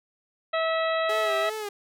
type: harmonic tone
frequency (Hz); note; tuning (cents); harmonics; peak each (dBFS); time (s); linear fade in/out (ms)
649; E5; -27; 1 / 2 / 3 / 4 / 5 / 6; -25 / -29 / -32 / -37 / -39 / -37; 0.53-1.5; 10
type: tone with vibrato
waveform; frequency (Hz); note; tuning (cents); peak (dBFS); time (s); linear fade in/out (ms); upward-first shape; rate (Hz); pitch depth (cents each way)
sawtooth; 415.3; G#4; 0; -27; 1.09-1.69; 5; sine; 2.7; 85
effects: none